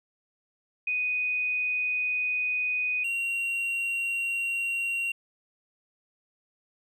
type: tone pair in turn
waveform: sine / triangle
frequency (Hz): 2489 / 2752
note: D#7 / F7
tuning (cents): 0 / -26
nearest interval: major second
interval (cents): 174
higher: second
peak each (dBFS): -25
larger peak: neither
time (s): 0.87-3.04 / 3.04-5.12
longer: first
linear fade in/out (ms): 5
effects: none